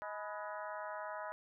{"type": "harmonic tone with a mistuned harmonic", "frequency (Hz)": 210, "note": "G#3", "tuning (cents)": 19, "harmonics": [3, 4, 5, 6, 7, 8, 9], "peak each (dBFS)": [-45, -49, -46, -49, -50, -54, -57], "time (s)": [0.02, 1.32], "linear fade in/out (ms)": 0, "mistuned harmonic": 5, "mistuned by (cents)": -98, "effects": []}